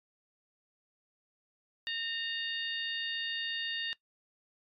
harmonic tone with a mistuned harmonic, 917 Hz, A#5, 29 cents flat, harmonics 2 / 3 / 4 / 5, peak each -38 / -37 / -38 / -45 dBFS, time 1.87-3.93 s, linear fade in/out 0 ms, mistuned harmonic 3, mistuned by +44 cents, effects noise-tail reverb RT60 0.1 s tail -19 dB re dry + MP3 96 kbps

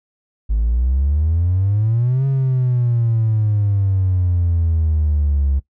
triangle exponential two-way sweep, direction up then down, 51.3 to 137 to 67.7 Hz, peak -11 dBFS, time 0.49-5.6 s, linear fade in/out 20 ms, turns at 2.26 s, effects noise-tail reverb RT60 0.1 s tail -19 dB re dry + tanh soft clip ceiling -9 dBFS

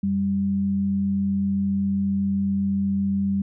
sine tone pair together, 89.1 / 196.81 Hz, F2 / G3, +35 / +7 cents, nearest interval octave + major second, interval 1372 cents, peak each -32 / -20 dBFS, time 0.03-3.42 s, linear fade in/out 5 ms, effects none

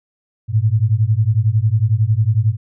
sine beating tone pair, 103.83 / 114.83 Hz, G#2 / A#2, 0 / -26 cents, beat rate 11 Hz, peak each -15 dBFS, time 0.48-2.57 s, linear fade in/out 50 ms, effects none

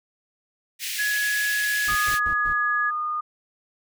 pink high-pass noise, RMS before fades -30 dBFS, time 0.79-2.2 s, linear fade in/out 50 ms, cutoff 1900 Hz, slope 48 dB/octave
sine tone, 1682 Hz, G#6, 22 cents sharp, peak -22 dBFS, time 0.98-2.91 s, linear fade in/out 20 ms
brown noise bursts, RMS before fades -36 dBFS, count 4, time 1.87-2.532 s, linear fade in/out 5 ms, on 83 ms, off 110 ms
sine tone with pitch glide, 1232 to 1222.8 Hz, D#6 to D#6, -17 to -30 cents, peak -24 dBFS, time 1.88-3.21 s, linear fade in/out 10 ms, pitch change -13 cents, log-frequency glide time 2.28-2.61 s
effects none

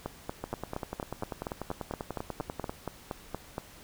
two click trains, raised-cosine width 1 ms, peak -19 / -20 dBFS, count 16 / 24, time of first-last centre 0.06-3.581 / 0.44-2.695 s, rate 4.26 / 10.2 Hz, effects pink hiss -52 dBFS RMS until 3.83 s

